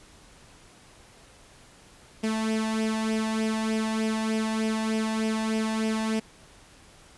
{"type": "tone with flanger", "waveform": "sawtooth", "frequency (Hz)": 220, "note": "A3", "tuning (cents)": 0, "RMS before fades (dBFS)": -27, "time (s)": [2.23, 6.2], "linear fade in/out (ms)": 10, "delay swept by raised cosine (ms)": [0.36, 1.15], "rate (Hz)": 3.3, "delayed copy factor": 0.6, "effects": ["pink hiss -53 dBFS RMS until 7.17 s", "resampled to 24000 Hz"]}